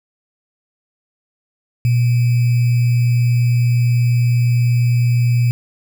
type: tone with sample-and-hold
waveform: sine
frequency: 120.7 Hz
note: B2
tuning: 39 cents flat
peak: -11 dBFS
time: 1.85-5.51 s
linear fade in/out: 0 ms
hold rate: 2450 Hz
effects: none